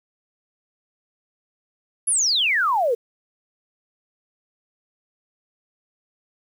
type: exponential sweep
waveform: sine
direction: down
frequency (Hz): 11175 to 440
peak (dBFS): -17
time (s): 2.07-2.95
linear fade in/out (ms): 10
effects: 8-bit